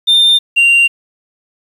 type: tone pair in turn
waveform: sine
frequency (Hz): 3607 / 2770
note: A7 / F7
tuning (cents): +42 / -15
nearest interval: perfect fourth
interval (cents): 457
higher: first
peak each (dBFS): -3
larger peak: neither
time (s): 0.07-0.39 / 0.56-0.88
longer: neither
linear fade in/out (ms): 20
effects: tanh soft clip ceiling -5 dBFS + 7-bit